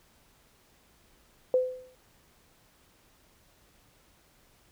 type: tone with exponential decay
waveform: sine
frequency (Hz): 509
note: C5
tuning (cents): -48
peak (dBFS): -18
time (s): 1.54-1.95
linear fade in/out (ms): 1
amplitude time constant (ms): 87
effects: pink hiss -63 dBFS RMS until 4.71 s